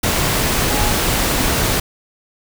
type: tone in noise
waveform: sine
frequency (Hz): 837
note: G#5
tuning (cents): +13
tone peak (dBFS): -25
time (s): 0.7-0.91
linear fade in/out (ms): 5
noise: pink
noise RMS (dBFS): -17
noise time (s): 0.03-1.8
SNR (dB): -11
effects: none